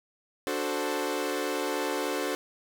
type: chord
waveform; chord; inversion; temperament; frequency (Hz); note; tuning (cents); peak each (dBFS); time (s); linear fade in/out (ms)
sawtooth; D dominant seventh; none; equal; 293.7 / 370 / 440 / 523.3; D4 / F#4 / A4 / C5; 0 / 0 / 0 / 0; -30; 0.47-2.35; 0
effects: none